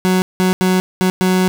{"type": "tone bursts at uneven times", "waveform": "30% pulse", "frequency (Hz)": 185, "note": "F#3", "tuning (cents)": 0, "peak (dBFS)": -9, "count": 5, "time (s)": [[0.05, 0.22], [0.4, 0.53], [0.61, 0.8], [1.01, 1.1], [1.21, 1.48]], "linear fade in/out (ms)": 0, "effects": []}